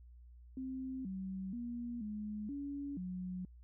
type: tone with pitch steps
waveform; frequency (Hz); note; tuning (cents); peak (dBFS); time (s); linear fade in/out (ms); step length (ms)
sine; 261.1 / 190.1 / 239 / 210.8 / 282.7 / 182.7; C4 / F#3 / A#3 / G#3 / C#4 / F#3; -3 / +47 / +43 / +26 / +34 / -22; -39; 0.57-3.45; 2; 480
effects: added 60 Hz sine -54 dBFS peak until 3.63 s